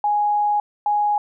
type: tone bursts at uneven times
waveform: sine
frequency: 830.6 Hz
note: G#5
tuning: in tune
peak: -16 dBFS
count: 2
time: 0.04-0.6 / 0.86-1.18 s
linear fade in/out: 2 ms
effects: none